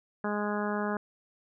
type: harmonic tone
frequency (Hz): 207.7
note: G#3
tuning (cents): 0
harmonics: 1 / 2 / 3 / 4 / 5 / 6 / 7 / 8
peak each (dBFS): -32 / -35 / -37 / -38 / -39 / -40 / -40 / -41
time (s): 0.24-0.97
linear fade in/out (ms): 2
effects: none